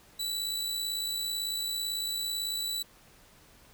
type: tone with amplitude modulation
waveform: sawtooth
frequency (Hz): 3951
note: B7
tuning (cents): 0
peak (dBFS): -26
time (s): 0.19-2.83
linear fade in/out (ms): 10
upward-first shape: sine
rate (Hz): 58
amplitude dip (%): 40
effects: pink hiss -58 dBFS RMS until 3.73 s